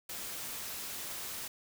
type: noise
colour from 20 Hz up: white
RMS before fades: -41 dBFS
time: 0.09-1.48 s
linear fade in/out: 5 ms
effects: none